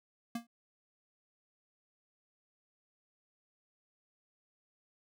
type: tone with exponential decay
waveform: square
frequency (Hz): 234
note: A#3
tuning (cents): +7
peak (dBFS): -33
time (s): 0.35-0.47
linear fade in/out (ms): 5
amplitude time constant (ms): 25
effects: none